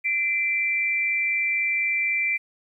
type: tone pair together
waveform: sine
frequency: 2046 / 2350 Hz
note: C7 / D7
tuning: -39 / +1 cents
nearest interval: major second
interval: 240 cents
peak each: -27 / -22 dBFS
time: 0.04-2.38 s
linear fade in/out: 20 ms
effects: 10-bit